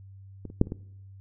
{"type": "clicks", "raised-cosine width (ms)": 3, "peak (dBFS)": [-24, -30, -6, -26, -19], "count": 5, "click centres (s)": [0.453, 0.501, 0.614, 0.671, 0.721], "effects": ["noise-tail reverb RT60 0.8 s tail -23 dB re dry", "added 97 Hz sine -45 dBFS peak until 1.2 s"]}